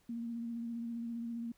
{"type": "tone with vibrato", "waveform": "sine", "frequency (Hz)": 233.1, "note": "A#3", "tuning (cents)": 0, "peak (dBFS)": -37, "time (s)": [0.09, 1.52], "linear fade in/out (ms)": 5, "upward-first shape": "sine", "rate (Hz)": 15, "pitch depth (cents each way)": 24, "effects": ["pink hiss -71 dBFS RMS until 1.57 s"]}